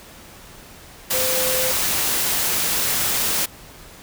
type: tone in noise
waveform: sine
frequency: 515 Hz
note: C5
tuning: 28 cents flat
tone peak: -24 dBFS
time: 1.13-1.72 s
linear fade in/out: 10 ms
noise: white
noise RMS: -21 dBFS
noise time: 1.1-3.46 s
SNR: -6 dB
effects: pink hiss -43 dBFS RMS until 4.02 s